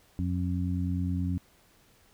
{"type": "harmonic tone", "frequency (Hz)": 89.7, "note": "F2", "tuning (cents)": 47, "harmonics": [1, 2, 3], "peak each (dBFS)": [-29, -32, -34], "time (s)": [0.19, 1.38], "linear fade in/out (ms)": 0, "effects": ["pink hiss -62 dBFS RMS until 2.13 s"]}